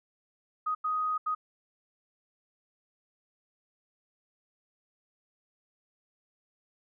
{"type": "tone bursts at uneven times", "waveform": "sine", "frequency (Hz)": 1250, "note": "D#6", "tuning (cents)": 8, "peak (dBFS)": -27, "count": 3, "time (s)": [[0.66, 0.75], [0.84, 1.18], [1.26, 1.35]], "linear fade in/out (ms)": 10, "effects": []}